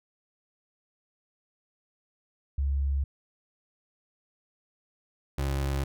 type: tone pair in turn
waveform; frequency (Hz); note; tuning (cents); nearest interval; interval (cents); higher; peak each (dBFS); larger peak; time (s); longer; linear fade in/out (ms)
sine / 30% pulse; 69.3 / 68.62; C#2 / C#2; 0 / -17; unison; 17; first; -24; neither; 2.58-3.04 / 5.38-5.84; neither; 5
effects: none